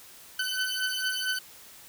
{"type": "beating tone pair", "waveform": "20% pulse", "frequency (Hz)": [1511, 1515.4], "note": ["F#6", "F#6"], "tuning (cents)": [36, 41], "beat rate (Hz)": 4.4, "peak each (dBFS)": -26, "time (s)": [0.39, 1.39], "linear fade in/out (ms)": 5, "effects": ["white hiss -50 dBFS RMS until 1.88 s"]}